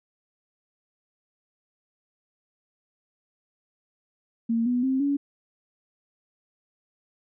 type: tone with pitch steps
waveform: sine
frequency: 229.6 / 246.1 / 263.7 / 282.7 Hz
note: A#3 / B3 / C4 / C#4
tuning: -26 / -6 / +14 / +34 cents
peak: -21 dBFS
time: 4.49-5.17 s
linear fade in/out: 10 ms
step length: 170 ms
effects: none